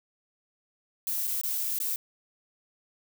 violet noise with dropouts, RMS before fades -30 dBFS, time 1.07-1.96 s, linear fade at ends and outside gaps 1 ms, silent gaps 1.271-1.275 / 1.413-1.435 / 1.787-1.801 s, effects none

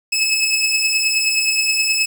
20% pulse beating tone pair, 2584 / 2593.5 Hz, E7 / E7, -35 / -29 cents, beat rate 9.5 Hz, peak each -17 / -12 dBFS, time 0.12-2.06 s, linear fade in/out 10 ms, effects 7-bit

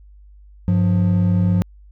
triangle tone pair together, 99.7 / 177.46 Hz, G2 / F3, +30 / +28 cents, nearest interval minor seventh, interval 998 cents, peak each -14 dBFS, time 0.68-1.62 s, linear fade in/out 0 ms, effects tanh soft clip ceiling -4 dBFS + added 50 Hz sine -42 dBFS peak until 1.91 s

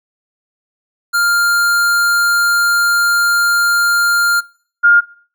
square / sine tone pair in turn, 1400 / 1413 Hz, F6 / F6, +4 / +20 cents, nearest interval unison, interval 16 cents, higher second, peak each -12 / -5 dBFS, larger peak second, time 1.13-4.41 / 4.83-5.01 s, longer first, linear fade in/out 20 ms, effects noise-tail reverb RT60 0.5 s tail -22 dB re dry

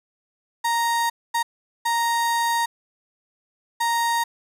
35% pulse tone bursts at uneven times, 932.3 Hz, A#5, in tune, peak -18 dBFS, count 4, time 0.64-1.1 / 1.34-1.43 / 1.85-2.66 / 3.8-4.24 s, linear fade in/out 10 ms, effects resampled to 32000 Hz + 8-bit

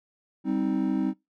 triangle chord, C minor, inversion second, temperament just, 196.22 / 261.6 / 314 Hz, G3 / C4 / Eb4, +2 / 0 / +16 cents, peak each -27 / -25 / -26 dBFS, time 0.44-1.14 s, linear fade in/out 50 ms, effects noise-tail reverb RT60 0.2 s tail -23 dB re dry

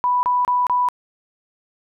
sine tone bursts, 987.8 Hz, B5, in tune, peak -15 dBFS, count 4, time 0.04-0.887 s, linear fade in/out 0 ms, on 190 ms, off 29 ms, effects none

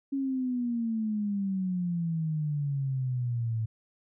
sine exponential sweep, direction down, 277.2 to 110 Hz, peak -27 dBFS, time 0.12-3.66 s, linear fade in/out 10 ms, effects none

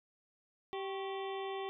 harmonic tone with a mistuned harmonic, 388.6 Hz, G4, 15 cents flat, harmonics 1 / 2 / 3 / 5 / 6 / 7 / 8 / 9, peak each -39 / -43 / -47 / -52 / -54 / -56 / -53 / -54 dBFS, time 0.73-1.69 s, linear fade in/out 0 ms, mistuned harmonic 3, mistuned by -97 cents, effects none

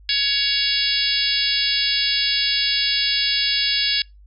harmonic tone, 560 Hz, C#5, 18 cents sharp, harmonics 3 / 4 / 5 / 6 / 7 / 8 / 9, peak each -29 / -28 / -26 / -24 / -25 / -24 / -24 dBFS, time 0.09-4.02 s, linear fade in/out 2 ms, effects noise-tail reverb RT60 0.2 s tail -25 dB re dry + added 50 Hz sine -44 dBFS peak until 4.26 s

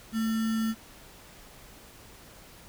sine tone with sample-and-hold, 222.4 Hz, A3, 19 cents sharp, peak -25 dBFS, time 0.12-0.75 s, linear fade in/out 50 ms, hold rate 1575 Hz, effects pink hiss -51 dBFS RMS until 2.68 s

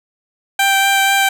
15% pulse tone with vibrato, 784 Hz, G5, in tune, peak -5 dBFS, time 0.59-1.29 s, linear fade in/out 5 ms, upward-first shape triangle, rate 4.1 Hz, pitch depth 11 cents each way, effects none

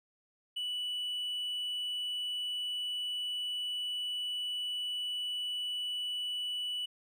sine tone with hard clipping, 2960 Hz, F#7, in tune, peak -34 dBFS, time 0.56-6.86 s, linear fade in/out 10 ms, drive 2 dB, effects none

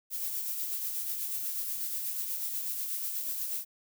violet noise with tremolo, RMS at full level -33 dBFS, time 0.1-3.65 s, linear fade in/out 50 ms, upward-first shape sine, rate 8.2 Hz, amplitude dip 35%, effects none

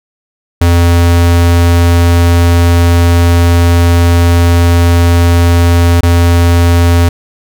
square tone with dropouts, 85.9 Hz, F2, 28 cents flat, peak -5 dBFS, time 0.61-7.09 s, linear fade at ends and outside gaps 5 ms, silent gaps 6.008-6.03 s, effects none

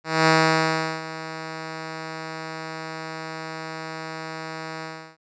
5% pulse tone with ADSR envelope, 160 Hz, D#3, 49 cents sharp, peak -3 dBFS, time 0.04-5.17 s, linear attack 230 ms, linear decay 740 ms, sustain -17 dB, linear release 340 ms, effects resampled to 16000 Hz

